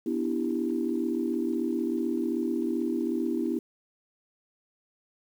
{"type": "chord", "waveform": "sine", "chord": "E minor seventh", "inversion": "second", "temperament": "equal", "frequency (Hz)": [246.9, 293.7, 329.6, 392], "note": ["B3", "D4", "E4", "G4"], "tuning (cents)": [0, 0, 0, 0], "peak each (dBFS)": [-30, -33, -29, -34], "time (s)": [0.06, 3.59], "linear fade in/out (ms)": 5, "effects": ["tanh soft clip ceiling -15 dBFS", "9-bit"]}